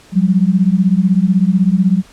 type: beating tone pair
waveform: sine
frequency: 179.5 / 195.5 Hz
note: F3 / G3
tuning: +48 / -4 cents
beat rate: 16 Hz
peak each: -12 dBFS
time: 0.12-2.03 s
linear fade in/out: 50 ms
effects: pink hiss -44 dBFS RMS until 2.12 s + low-pass 9000 Hz 12 dB/octave